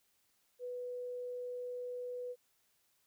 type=tone; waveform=sine; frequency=493.9 Hz; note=B4; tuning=in tune; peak=-39 dBFS; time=0.59-2.36 s; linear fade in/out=50 ms; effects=white hiss -75 dBFS RMS until 3.06 s